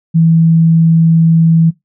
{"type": "tone", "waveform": "sine", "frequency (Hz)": 163.9, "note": "E3", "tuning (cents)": -10, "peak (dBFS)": -5, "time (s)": [0.14, 1.71], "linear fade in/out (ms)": 20, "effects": ["noise-tail reverb RT60 0.2 s tail -22 dB re dry"]}